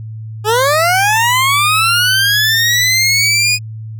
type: linear sweep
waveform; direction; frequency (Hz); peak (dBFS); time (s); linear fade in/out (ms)
20% pulse; up; 408.4 to 2489; -5; 0.44-3.59; 50
effects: added 110 Hz sine -24 dBFS peak until 3.99 s